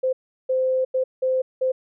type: tone bursts at uneven times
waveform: sine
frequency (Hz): 518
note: C5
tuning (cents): -17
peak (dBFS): -18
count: 5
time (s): 0.03-0.13 / 0.49-0.85 / 0.94-1.04 / 1.22-1.42 / 1.61-1.72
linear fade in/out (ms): 10
effects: none